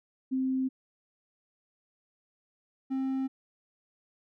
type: tone pair in turn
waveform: sine / triangle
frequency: 261.6 / 265.4 Hz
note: C4 / C4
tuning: 0 / +25 cents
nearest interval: unison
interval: 25 cents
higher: second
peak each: -26 / -26 dBFS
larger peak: neither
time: 0.31-0.69 / 2.9-3.28 s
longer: neither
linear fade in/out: 20 ms
effects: none